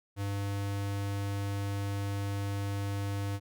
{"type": "tone", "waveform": "square", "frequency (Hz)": 100, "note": "G2", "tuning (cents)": 35, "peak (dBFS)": -32, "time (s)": [0.16, 3.4], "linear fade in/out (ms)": 50, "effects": []}